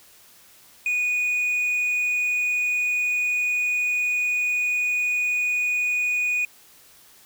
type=tone with quantisation; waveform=triangle; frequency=2468 Hz; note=D#7; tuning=15 cents flat; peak=-19 dBFS; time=0.86-6.45 s; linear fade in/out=2 ms; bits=8; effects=white hiss -52 dBFS RMS until 7.25 s